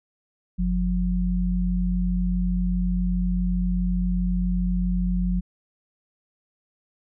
sine tone pair together, 47.6 / 180 Hz, F#1 / F#3, +50 / -47 cents, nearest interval octave + major seventh, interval 2303 cents, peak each -23 dBFS, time 0.58-5.41 s, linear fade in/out 20 ms, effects none

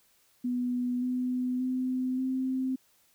sine tone with pitch steps, 246.9 / 251.4 / 255.9 / 260.5 Hz, B3 / B3 / C4 / C4, 0 / +31 / -38 / -7 cents, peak -27 dBFS, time 0.44-2.76 s, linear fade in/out 10 ms, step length 580 ms, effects white hiss -66 dBFS RMS until 3.14 s

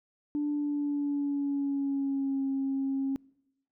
sine tone with pitch glide, 293.7 to 270.9 Hz, D4 to C#4, 0 to -40 cents, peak -26 dBFS, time 0.35-3.16 s, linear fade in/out 0 ms, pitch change -140 cents, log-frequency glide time 0.5-2.45 s, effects noise-tail reverb RT60 0.9 s tail -26 dB re dry + tanh soft clip ceiling -23 dBFS

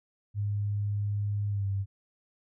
sine tone with pitch glide, 102.6 to 98.42 Hz, G#2 to G2, -21 to +7 cents, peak -27 dBFS, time 0.34-1.86 s, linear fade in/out 50 ms, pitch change -72 cents, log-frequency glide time 1.49-1.66 s, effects none

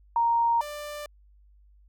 sine / sawtooth tone pair in turn, 932 / 591.8 Hz, A#5 / D5, -1 / +13 cents, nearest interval minor sixth, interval 786 cents, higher first, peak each -20 / -31 dBFS, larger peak first, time 0.16-0.61 / 0.61-1.06 s, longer neither, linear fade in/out 2 ms, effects added 50 Hz sine -54 dBFS peak until 1.88 s

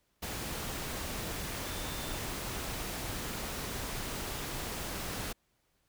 sine tone in noise, 3563 Hz, A7, 21 cents sharp, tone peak -49 dBFS, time 1.66-2.19 s, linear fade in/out 10 ms, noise pink, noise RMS -38 dBFS, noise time 0.22-5.33 s, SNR -14 dB, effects pink hiss -75 dBFS RMS until 5.88 s

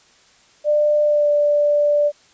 sine tone with pitch glide, 596 to 587.1 Hz, D5 to D5, +25 to -1 cents, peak -13 dBFS, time 0.64-2.12 s, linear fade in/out 50 ms, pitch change -26 cents, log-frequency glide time 1.03-1.29 s, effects white hiss -53 dBFS RMS until 2.33 s + resampled to 16000 Hz

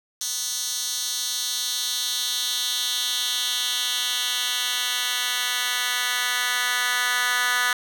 10% pulse tone with high-pass filter sweep, 246.9 Hz, B3, in tune, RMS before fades -25 dBFS, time 0.21-7.73 s, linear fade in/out 2 ms, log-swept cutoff 5300 to 1700 Hz, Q 2, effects none

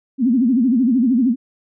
sine tone with vibrato, 246.9 Hz, B3, in tune, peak -12 dBFS, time 0.18-1.36 s, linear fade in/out 50 ms, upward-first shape sine, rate 13 Hz, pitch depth 180 cents each way, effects none

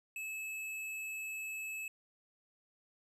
square tone, 2600 Hz, E7, 24 cents flat, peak -40 dBFS, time 0.16-1.88 s, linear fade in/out 2 ms, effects resampled to 32000 Hz

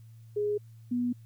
sine tone pair in turn, 415.3 / 244.2 Hz, G#4 / B3, 0 / -19 cents, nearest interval major sixth, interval 919 cents, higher first, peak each -26 dBFS, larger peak neither, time 0.36-0.58 / 0.91-1.13 s, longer neither, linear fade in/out 10 ms, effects added 113 Hz sine -48 dBFS peak until 1.25 s + white hiss -70 dBFS RMS until 1.25 s

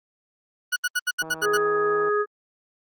40% pulse tone bursts, 1466 Hz, F#6, 16 cents flat, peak -20 dBFS, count 8, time 0.72-1.575 s, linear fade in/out 10 ms, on 43 ms, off 73 ms
click train, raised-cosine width 1 ms, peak -24 dBFS, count 140, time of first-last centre 1.22-2.089 s, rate 160 Hz
harmonic tone, 416.5 Hz, G#4, 5 cents sharp, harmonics 1 / 3 / 4, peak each -21 / -25 / -30 dBFS, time 1.41-2.26 s, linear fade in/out 50 ms
effects high-pass 200 Hz 12 dB/octave + Opus 24 kbps

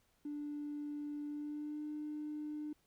triangle tone with pitch glide, 293.7 to 300.7 Hz, D4 to D4, 0 to +41 cents, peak -36 dBFS, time 0.25-2.73 s, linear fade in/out 5 ms, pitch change +41 cents, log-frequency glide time 1.27-1.85 s, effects tanh soft clip ceiling -37 dBFS + pink hiss -75 dBFS RMS until 2.86 s

